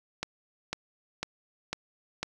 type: click train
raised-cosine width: 0.2 ms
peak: -14 dBFS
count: 5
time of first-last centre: 0.23-2.23 s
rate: 2 Hz
effects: none